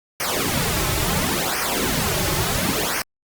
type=noise with flanger; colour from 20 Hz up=pink; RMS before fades=-22 dBFS; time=0.2-3.02 s; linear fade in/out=2 ms; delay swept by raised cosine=0.26 to 4.26 ms; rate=0.72 Hz; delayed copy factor=-0.85; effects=Opus 48 kbps